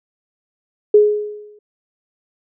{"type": "tone with exponential decay", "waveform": "sine", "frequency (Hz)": 418.8, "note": "G#4", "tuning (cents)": 15, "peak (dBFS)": -4, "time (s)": [0.94, 1.59], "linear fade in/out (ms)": 5, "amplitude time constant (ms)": 140, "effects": []}